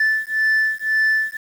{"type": "beating tone pair", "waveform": "sine", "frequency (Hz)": [1754, 1755.9], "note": ["A6", "A6"], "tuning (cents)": [-6, -4], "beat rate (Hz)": 1.9, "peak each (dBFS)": -17, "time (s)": [0, 1.37], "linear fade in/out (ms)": 5, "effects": ["tanh soft clip ceiling -13 dBFS", "7-bit"]}